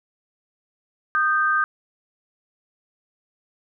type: tone pair together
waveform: sine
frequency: 1231.4 / 1565 Hz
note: D#6 / G6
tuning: -18 / -3 cents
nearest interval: major third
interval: 415 cents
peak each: -20 dBFS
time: 1.15-1.64 s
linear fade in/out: 0 ms
effects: none